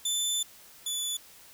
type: tone pair in turn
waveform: 20% pulse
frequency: 3520 / 3468 Hz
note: A7 / A7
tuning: 0 / -26 cents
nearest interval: unison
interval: 26 cents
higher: first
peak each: -21 / -24 dBFS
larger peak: first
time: 0.05-0.43 / 0.86-1.17 s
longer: first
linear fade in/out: 5 ms
effects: white hiss -53 dBFS RMS until 1.53 s

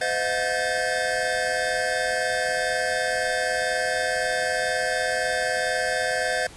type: tone cluster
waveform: square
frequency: 511 / 634 / 716 / 1557 / 1743 Hz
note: C5 / D#5 / F5 / G6 / A6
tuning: -41 / +32 / +43 / -12 / -17 cents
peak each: -30 dBFS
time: 0.01-6.47 s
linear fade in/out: 5 ms
effects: pink hiss -45 dBFS RMS until 6.56 s + resampled to 24000 Hz

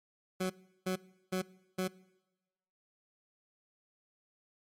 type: tone bursts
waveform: 20% pulse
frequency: 185.7 Hz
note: F#3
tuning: 7 cents sharp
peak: -26 dBFS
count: 4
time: 0.4-1.88 s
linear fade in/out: 10 ms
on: 100 ms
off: 360 ms
effects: noise-tail reverb RT60 1.0 s tail -22 dB re dry + MP3 64 kbps

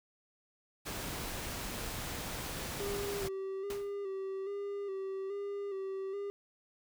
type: noise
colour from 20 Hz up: pink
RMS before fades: -40 dBFS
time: 0.85-3.29 s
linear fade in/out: 20 ms
type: tone with vibrato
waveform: triangle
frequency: 394.2 Hz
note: G4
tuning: 10 cents sharp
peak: -34 dBFS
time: 2.8-6.3 s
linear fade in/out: 0 ms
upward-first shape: square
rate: 1.2 Hz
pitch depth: 37 cents each way
type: noise with exponential decay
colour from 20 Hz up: pink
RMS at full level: -41 dBFS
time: 3.7-3.96 s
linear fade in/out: 2 ms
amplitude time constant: 56 ms
effects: none

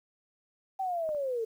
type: linear sweep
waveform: sine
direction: down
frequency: 780 to 434.9 Hz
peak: -29 dBFS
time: 0.79-1.45 s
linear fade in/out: 10 ms
type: clicks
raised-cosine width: 1 ms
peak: -33 / -37 dBFS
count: 2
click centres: 1.091 / 1.148 s
effects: 10-bit

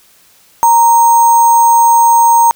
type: tone with sample-and-hold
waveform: sine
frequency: 932.3 Hz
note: A#5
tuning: in tune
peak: -4 dBFS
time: 0.63-2.51 s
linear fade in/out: 0 ms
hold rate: 7350 Hz
effects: white hiss -47 dBFS RMS until 2.55 s

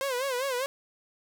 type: tone with vibrato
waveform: sawtooth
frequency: 521 Hz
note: C5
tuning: 7 cents flat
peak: -24 dBFS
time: 0.01-0.66 s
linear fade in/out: 0 ms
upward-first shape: sine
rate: 5 Hz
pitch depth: 120 cents each way
effects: none

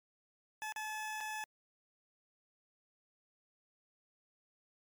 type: tone with dropouts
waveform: 20% pulse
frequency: 861 Hz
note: A5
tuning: 38 cents flat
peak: -34 dBFS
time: 0.62-1.44 s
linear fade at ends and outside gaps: 0 ms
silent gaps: 0.723-0.761 / 1.205-1.209 s
effects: MP3 96 kbps

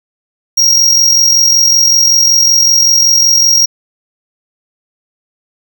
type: tone with amplitude modulation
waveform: square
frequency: 5620 Hz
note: F8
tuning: 10 cents sharp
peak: -4 dBFS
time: 0.57-3.66 s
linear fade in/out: 10 ms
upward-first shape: sine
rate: 45.3 Hz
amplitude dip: 45%
effects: none

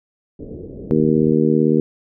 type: low-pass noise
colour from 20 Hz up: white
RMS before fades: -33 dBFS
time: 0.39-1.33 s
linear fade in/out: 2 ms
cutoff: 490 Hz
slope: 48 dB/octave
type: harmonic tone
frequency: 77.78 Hz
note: D#2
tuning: in tune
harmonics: 2 / 3 / 4 / 5 / 6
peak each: -20 / -17 / -19 / -19 / -21 dBFS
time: 0.91-1.8 s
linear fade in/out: 0 ms
effects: none

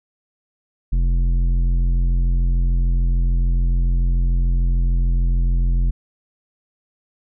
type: tone with tanh clipping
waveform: sine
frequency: 43.42 Hz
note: F1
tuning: 9 cents flat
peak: -16 dBFS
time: 0.92-5.91 s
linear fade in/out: 10 ms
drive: 10 dB
effects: none

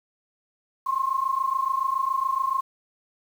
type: tone pair together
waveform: sine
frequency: 1053 / 1080.1 Hz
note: C6 / C#6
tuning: +11 / -45 cents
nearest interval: unison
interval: 44 cents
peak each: -25 dBFS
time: 0.86-2.61 s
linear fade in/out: 10 ms
effects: 8-bit

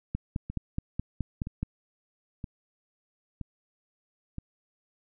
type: two click trains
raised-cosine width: 5 ms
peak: -17 / -23 dBFS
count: 8 / 5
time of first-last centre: 0.15-1.63 / 0.5-4.383 s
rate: 4.73 / 1.03 Hz
effects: none

